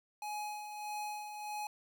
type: tone with tremolo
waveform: square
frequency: 840 Hz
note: G#5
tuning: 19 cents sharp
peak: -38 dBFS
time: 0.22-1.67 s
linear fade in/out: 2 ms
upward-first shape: sine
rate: 1.6 Hz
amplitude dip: 50%
effects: 11-bit